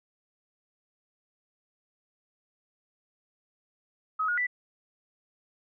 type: tone with pitch steps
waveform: sine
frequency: 1272 / 1441 / 1976 Hz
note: D#6 / F#6 / B6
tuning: +38 / -46 / 0 cents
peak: -25 dBFS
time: 4.19-4.469 s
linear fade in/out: 10 ms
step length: 93 ms
effects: none